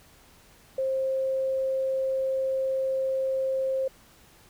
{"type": "tone", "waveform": "sine", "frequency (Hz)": 530, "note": "C5", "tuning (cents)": 22, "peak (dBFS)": -24, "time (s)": [0.78, 3.88], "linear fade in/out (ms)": 5, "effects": ["pink hiss -56 dBFS RMS until 4.49 s"]}